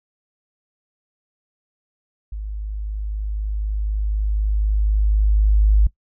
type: tone with level ramp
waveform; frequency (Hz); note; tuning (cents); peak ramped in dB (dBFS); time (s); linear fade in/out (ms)
sine; 52; G#1; +3; -26 to -10; 2.32-5.87; 5
effects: noise-tail reverb RT60 0.1 s tail -19 dB re dry